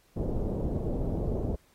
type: low-pass noise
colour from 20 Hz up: pink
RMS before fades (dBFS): -30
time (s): 0.16-1.56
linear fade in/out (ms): 10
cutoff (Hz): 560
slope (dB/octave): 24
effects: pink hiss -65 dBFS RMS until 1.74 s + AAC 48 kbps